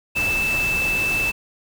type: tone in noise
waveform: sine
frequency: 2637 Hz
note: E7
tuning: in tune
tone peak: -19 dBFS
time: 0.15-1.32 s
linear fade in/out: 20 ms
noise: pink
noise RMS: -29 dBFS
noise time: 0.15-1.32 s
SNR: +7 dB
effects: none